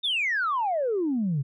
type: exponential sweep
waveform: sine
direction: down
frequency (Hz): 3729 to 129.4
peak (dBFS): -22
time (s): 0.03-1.43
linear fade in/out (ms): 20
effects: tanh soft clip ceiling -19 dBFS